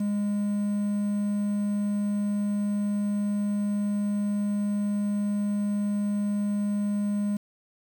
triangle tone with quantisation, 205.5 Hz, G#3, 18 cents flat, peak -22 dBFS, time 0-7.37 s, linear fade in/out 5 ms, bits 8, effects none

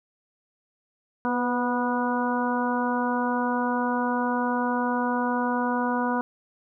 harmonic tone with a mistuned harmonic, 244.5 Hz, B3, 17 cents flat, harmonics 1 / 2 / 3 / 4 / 5 / 6, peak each -26 / -31 / -32 / -28 / -35 / -33 dBFS, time 1.25-6.21 s, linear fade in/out 0 ms, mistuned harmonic 2, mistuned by +26 cents, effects none

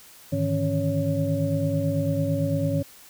sine tone cluster, 102.9 / 150.9 / 159.9 / 274.9 / 559 Hz, G#2 / D3 / D#3 / C#4 / C#5, -16 / +47 / +48 / -14 / +14 cents, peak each -28 dBFS, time 0.32-2.83 s, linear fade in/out 10 ms, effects white hiss -49 dBFS RMS until 3.09 s

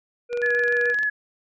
harmonic tone, 481.3 Hz, B4, 45 cents flat, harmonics 1 / 3 / 5, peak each -23 / -39 / -41 dBFS, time 0.29-0.95 s, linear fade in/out 50 ms
click train, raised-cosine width 0.2 ms, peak -21 dBFS, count 17, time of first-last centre 0.33-1.032 s, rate 22.8 Hz
sine tone with vibrato, 1700 Hz, G#6, 40 cents sharp, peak -20 dBFS, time 0.42-1.1 s, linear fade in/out 10 ms, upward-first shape triangle, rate 7 Hz, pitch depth 21 cents each way
effects none

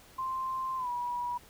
sine tone with pitch glide, 1046.5 to 970.8 Hz, C6 to B5, 0 to -30 cents, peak -31 dBFS, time 0.18-1.38 s, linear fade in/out 10 ms, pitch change -130 cents, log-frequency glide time 0.77-0.89 s, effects pink hiss -56 dBFS RMS until 1.49 s

